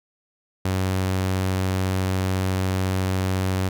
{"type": "tone", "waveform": "sawtooth", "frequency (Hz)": 94, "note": "F#2", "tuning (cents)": 28, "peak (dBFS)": -17, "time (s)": [0.65, 3.69], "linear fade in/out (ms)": 5, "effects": []}